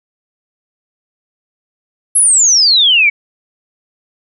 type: exponential sweep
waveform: sine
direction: down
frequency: 11190 to 2217 Hz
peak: -6 dBFS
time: 2.15-3.1 s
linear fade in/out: 10 ms
effects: none